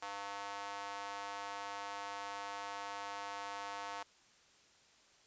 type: tone with high-pass filter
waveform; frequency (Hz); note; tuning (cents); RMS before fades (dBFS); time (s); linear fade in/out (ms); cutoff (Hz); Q
square; 100.4; G2; +42; -44; 0.02-4.03; 5; 870; 2.1
effects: white hiss -66 dBFS RMS until 5.26 s + resampled to 16000 Hz